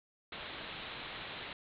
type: low-pass noise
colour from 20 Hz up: white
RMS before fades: -45 dBFS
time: 0.32-1.53 s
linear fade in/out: 2 ms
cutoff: 4000 Hz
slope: 96 dB/octave
effects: none